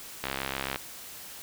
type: click train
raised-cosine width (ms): 0.3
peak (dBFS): -14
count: 36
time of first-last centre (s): 0.24-0.759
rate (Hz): 67.4
effects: white hiss -44 dBFS RMS until 1.42 s